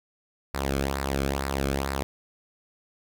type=tone with flanger; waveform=sawtooth; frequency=68.5 Hz; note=C#2; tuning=20 cents flat; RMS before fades=-28 dBFS; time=0.54-2.03 s; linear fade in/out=0 ms; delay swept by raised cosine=0.31 to 1.09 ms; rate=2.2 Hz; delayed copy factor=-0.65; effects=none